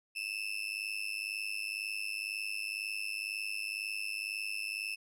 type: tone with amplitude modulation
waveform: 35% pulse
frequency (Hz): 2637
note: E7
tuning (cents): 0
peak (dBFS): -30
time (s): 0.15-4.96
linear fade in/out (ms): 20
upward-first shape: sine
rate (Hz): 102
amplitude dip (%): 90
effects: low-pass 12000 Hz 12 dB/octave